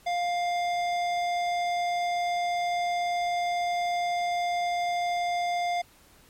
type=tone with hard clipping; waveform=sine; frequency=702 Hz; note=F5; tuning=9 cents sharp; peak=-27 dBFS; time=0.06-5.82 s; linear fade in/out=10 ms; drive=14 dB; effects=pink hiss -57 dBFS RMS until 6.29 s + MP3 64 kbps